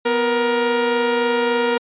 sawtooth tone pair together, 247.4 / 471.3 Hz, B3 / A#4, +3 / +19 cents, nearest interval major seventh, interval 1116 cents, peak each -20 / -13 dBFS, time 0.05-1.78 s, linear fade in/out 10 ms, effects resampled to 8000 Hz

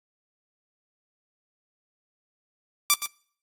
5% pulse tone with echo, 1172 Hz, D6, 4 cents flat, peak -5 dBFS, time 2.9-2.94 s, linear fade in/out 0 ms, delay 120 ms, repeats 1, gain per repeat -11 dB, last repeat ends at 3.06 s, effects noise-tail reverb RT60 0.6 s tail -25 dB re dry + AAC 64 kbps

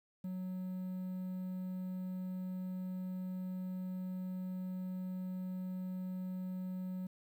triangle tone with quantisation, 184.7 Hz, F#3, 3 cents flat, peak -36 dBFS, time 0.24-7.07 s, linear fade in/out 5 ms, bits 11, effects none

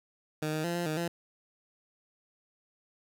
15% pulse tone with pitch steps, 154 / 155.6 / 171.8 / 173.6 / 155.2 / 170.8 Hz, D#3 / D#3 / F3 / F3 / D#3 / F3, -17 / 0 / -28 / -10 / -4 / -38 cents, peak -24 dBFS, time 0.42-1.08 s, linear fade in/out 5 ms, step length 110 ms, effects none

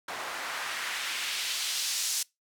white noise with band-pass filter sweep, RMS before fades -33 dBFS, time 0.08-2.23 s, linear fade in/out 5 ms, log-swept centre 880 to 6400 Hz, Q 1.1, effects noise-tail reverb RT60 0.2 s tail -24 dB re dry

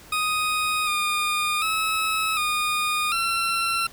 20% pulse tone with pitch steps, 1247 / 1217 / 1293 / 1225 / 1354 Hz, D#6 / D#6 / E6 / D#6 / E6, +3 / -39 / -34 / -27 / +46 cents, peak -17 dBFS, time 0.12-3.87 s, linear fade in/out 5 ms, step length 750 ms, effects pink hiss -47 dBFS RMS until 3.92 s

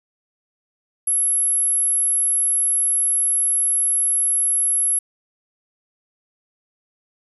sine tone, 11175 Hz, F9, in tune, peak -16 dBFS, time 1.07-4.99 s, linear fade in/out 5 ms, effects none

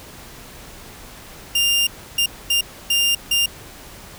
sawtooth tone bursts at uneven times, 2800 Hz, F7, 4 cents sharp, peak -12 dBFS, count 5, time 1.55-1.87 / 2.18-2.26 / 2.5-2.61 / 2.9-3.15 / 3.31-3.46 s, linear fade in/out 5 ms, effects pink hiss -40 dBFS RMS until 4.18 s

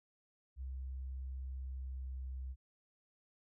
sine tone with pitch glide, 65.41 to 64.92 Hz, C2 to C2, 0 to -13 cents, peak -40 dBFS, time 0.56-2.56 s, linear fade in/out 50 ms, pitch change -13 cents, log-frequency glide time 1.54-2.16 s, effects none

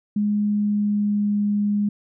sine tone with pitch glide, 207.7 to 205.9 Hz, G#3 to G#3, 0 to -15 cents, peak -18 dBFS, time 0.16-1.89 s, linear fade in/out 5 ms, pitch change -15 cents, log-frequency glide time 0.44-1.39 s, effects none

